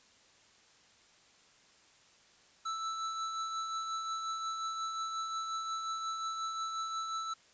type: tone with tremolo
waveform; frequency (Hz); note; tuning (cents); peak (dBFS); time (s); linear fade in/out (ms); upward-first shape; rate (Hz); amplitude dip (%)
square; 1320; E6; +2; -34; 2.65-7.34; 10; triangle; 5.6; 40
effects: white hiss -63 dBFS RMS until 7.53 s + resampled to 16000 Hz